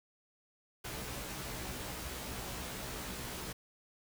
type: noise with comb filter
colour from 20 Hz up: pink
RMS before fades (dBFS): -42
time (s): 0.84-3.53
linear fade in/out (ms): 10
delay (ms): 16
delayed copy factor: +0.95
effects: none